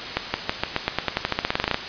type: accelerating click train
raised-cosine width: 0.3 ms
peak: -4 dBFS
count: 20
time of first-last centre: 0.17-1.744 s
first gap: 170 ms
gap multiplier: 0.91
effects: white hiss -31 dBFS RMS until 1.88 s + resampled to 11025 Hz